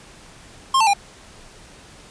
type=tone with pitch steps; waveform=square; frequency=1065 / 890 / 805 Hz; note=C6 / A5 / G5; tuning=+30 / +20 / +46 cents; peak=-14 dBFS; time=0.74-0.935 s; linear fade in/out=5 ms; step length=65 ms; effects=pink hiss -45 dBFS RMS until 2.1 s + resampled to 22050 Hz